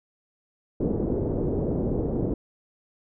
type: low-pass noise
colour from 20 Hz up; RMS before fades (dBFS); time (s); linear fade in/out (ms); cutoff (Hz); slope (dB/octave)
white; -26; 0.8-2.34; 5; 440; 24
effects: none